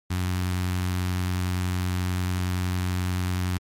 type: tone with notch filter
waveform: sawtooth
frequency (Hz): 91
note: F#2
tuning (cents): -28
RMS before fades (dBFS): -26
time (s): 0.1-3.58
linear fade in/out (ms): 10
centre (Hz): 520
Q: 0.77
effects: MP3 64 kbps